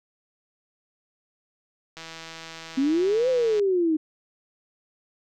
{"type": "click train", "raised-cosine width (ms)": 0.2, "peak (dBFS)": -22, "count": 266, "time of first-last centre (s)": [1.97, 3.596], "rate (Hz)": 163}
{"type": "exponential two-way sweep", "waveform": "sine", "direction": "up then down", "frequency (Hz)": [258.4, 523.3, 305.4], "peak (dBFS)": -19, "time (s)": [2.77, 3.97], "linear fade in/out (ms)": 10, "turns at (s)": 3.29}
{"effects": []}